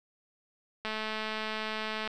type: click train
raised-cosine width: 0.3 ms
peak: -19 dBFS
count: 267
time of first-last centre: 0.85-2.076 s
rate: 217 Hz
effects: none